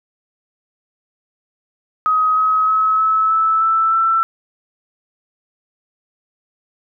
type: tone with pitch steps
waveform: sine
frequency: 1263 / 1274.7 / 1286.6 / 1298.5 / 1310.6 / 1322.7 / 1335 Hz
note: D#6 / D#6 / E6 / E6 / E6 / E6 / E6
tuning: +26 / +41 / -42 / -26 / -10 / +5 / +22 cents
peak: -12 dBFS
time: 2.06-4.23 s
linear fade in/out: 0 ms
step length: 310 ms
effects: none